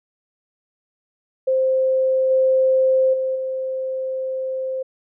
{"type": "tone with level steps", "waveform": "sine", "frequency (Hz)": 523.3, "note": "C5", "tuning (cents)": 0, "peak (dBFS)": [-15, -13, -19, -22], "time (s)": [1.47, 4.83], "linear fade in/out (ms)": 10, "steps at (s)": [2.3, 3.13, 3.35], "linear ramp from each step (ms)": 10, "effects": []}